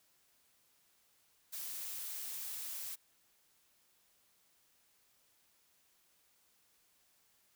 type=noise; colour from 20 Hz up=blue; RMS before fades=-43 dBFS; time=1.52-2.96 s; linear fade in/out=20 ms; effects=white hiss -72 dBFS RMS until 7.55 s